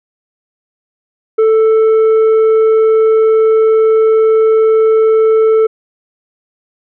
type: tone with tanh clipping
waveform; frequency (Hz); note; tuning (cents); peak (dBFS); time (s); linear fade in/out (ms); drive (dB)
sine; 441.1; A4; +4; -7; 1.38-5.67; 10; 5
effects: none